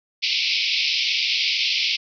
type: band-pass noise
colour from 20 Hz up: pink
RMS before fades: -22 dBFS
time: 0.22-1.97 s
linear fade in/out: 20 ms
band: 2200 to 5400 Hz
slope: 96 dB/octave
effects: none